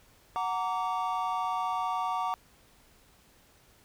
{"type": "chord", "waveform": "triangle", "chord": "Gb augmented", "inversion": "none", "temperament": "just", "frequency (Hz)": [740, 925, 1156.2], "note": ["Gb5", "Bb5", "D6"], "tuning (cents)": [0, -14, -27], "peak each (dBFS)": -31, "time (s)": [0.36, 2.34], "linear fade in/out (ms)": 0, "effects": ["pink hiss -61 dBFS RMS until 3.84 s"]}